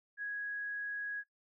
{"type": "tone", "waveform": "sine", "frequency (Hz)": 1661.2, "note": "G#6", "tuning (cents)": 0, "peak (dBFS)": -36, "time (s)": [0.17, 1.24], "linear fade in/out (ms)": 50, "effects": ["noise-tail reverb RT60 0.1 s tail -17 dB re dry"]}